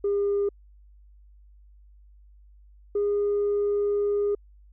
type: tone pair in turn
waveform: sine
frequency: 403.8 / 409.2 Hz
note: G#4 / G#4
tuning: -49 / -26 cents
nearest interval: unison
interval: 23 cents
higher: second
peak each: -20 dBFS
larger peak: neither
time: 0.04-0.49 / 2.95-4.35 s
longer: second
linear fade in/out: 5 ms
effects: tanh soft clip ceiling -19 dBFS + added 50 Hz sine -50 dBFS peak until 4.72 s